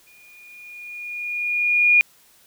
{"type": "tone with exponential growth", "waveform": "sine", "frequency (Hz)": 2435, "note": "D#7", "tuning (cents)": -38, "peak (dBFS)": -10, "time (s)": [0.07, 2.01], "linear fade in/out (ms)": 0, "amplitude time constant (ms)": 420, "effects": ["white hiss -55 dBFS RMS until 2.46 s"]}